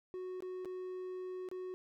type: tone with dropouts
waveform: triangle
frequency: 368.5 Hz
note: F#4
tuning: 7 cents flat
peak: -38 dBFS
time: 0.14-1.74 s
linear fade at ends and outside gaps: 0 ms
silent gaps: 0.405-0.423 / 0.648-0.656 / 1.488-1.514 s
effects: none